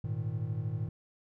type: chord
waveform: triangle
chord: Ab suspended second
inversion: none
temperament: equal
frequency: 103.83 / 116.54 / 155.56 Hz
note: Ab2 / Bb2 / Eb3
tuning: 0 / 0 / 0 cents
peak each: -34 / -33 / -36 dBFS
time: 0.04-0.89 s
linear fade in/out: 5 ms
effects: none